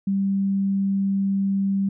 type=tone; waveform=sine; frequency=196 Hz; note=G3; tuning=in tune; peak=-19 dBFS; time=0.07-1.89 s; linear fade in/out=5 ms; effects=none